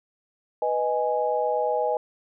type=chord; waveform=sine; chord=G# minor; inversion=first; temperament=equal; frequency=493.9 / 622.3 / 830.6 Hz; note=B4 / D#5 / G#5; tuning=0 / 0 / 0 cents; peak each=-26 dBFS; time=0.62-1.97 s; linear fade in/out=2 ms; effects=none